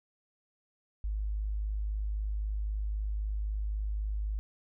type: tone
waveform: sine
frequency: 51.91 Hz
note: G#1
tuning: in tune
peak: -30 dBFS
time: 1.04-4.39 s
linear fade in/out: 0 ms
effects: none